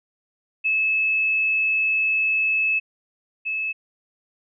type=tone pair in turn; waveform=sine; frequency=2600 / 2600 Hz; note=E7 / E7; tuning=-24 / -24 cents; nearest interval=unison; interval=0 cents; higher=neither; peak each=-18 / -23 dBFS; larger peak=first; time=0.64-2.8 / 3.45-3.73 s; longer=first; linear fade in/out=20 ms; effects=none